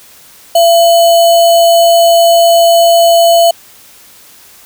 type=tone with sample-and-hold; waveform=sine; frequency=677 Hz; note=E5; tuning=46 cents sharp; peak=-3 dBFS; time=0.55-3.51 s; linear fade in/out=5 ms; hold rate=3675 Hz; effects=white hiss -39 dBFS RMS until 4.65 s